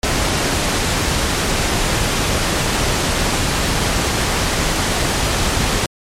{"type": "noise", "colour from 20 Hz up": "pink", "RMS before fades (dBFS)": -17, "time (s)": [0.03, 5.86], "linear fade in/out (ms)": 2, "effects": ["low-pass 9000 Hz 12 dB/octave", "MP3 64 kbps"]}